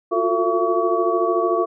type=tone cluster; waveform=sine; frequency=350.1 / 363.5 / 449.4 / 674 / 1132 Hz; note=F4 / F#4 / A4 / E5 / C#6; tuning=+4 / -31 / +37 / +38 / +36 cents; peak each=-23 dBFS; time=0.11-1.66 s; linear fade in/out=20 ms; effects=none